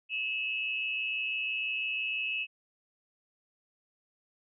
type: tone cluster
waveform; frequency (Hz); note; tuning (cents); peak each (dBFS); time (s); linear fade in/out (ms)
sine; 2594 / 2802 / 2928; E7 / F7 / F#7; -28 / +5 / -19; -31 / -40 / -40; 0.09-2.47; 50
effects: none